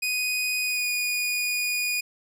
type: tone with pitch glide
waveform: sawtooth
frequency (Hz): 2489 to 2458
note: D#7 to D#7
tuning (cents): 0 to -22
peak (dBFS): -21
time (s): 0.02-2.01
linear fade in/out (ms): 10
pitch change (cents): -22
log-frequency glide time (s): 0.61-0.89
effects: none